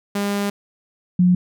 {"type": "tone pair in turn", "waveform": ["sawtooth", "sine"], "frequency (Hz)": [202.1, 179.72], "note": ["G#3", "F3"], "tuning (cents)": [-47, 50], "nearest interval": "major second", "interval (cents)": 203, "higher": "first", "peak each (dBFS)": [-16, -11], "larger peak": "second", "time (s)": [[0.15, 0.5], [1.19, 1.35]], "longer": "first", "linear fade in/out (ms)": 5, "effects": []}